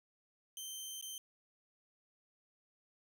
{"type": "tone with dropouts", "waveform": "15% pulse", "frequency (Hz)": 3113, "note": "G7", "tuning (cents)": -13, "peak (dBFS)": -36, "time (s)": [0.57, 1.18], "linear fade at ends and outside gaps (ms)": 1, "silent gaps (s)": [1.012, 1.025], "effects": []}